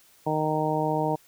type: harmonic tone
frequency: 154.7 Hz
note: D#3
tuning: 10 cents flat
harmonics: 1 / 2 / 3 / 4 / 5 / 6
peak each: -30 / -30 / -30 / -30 / -30 / -30 dBFS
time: 0.26-1.16 s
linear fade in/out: 10 ms
effects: white hiss -58 dBFS RMS until 1.27 s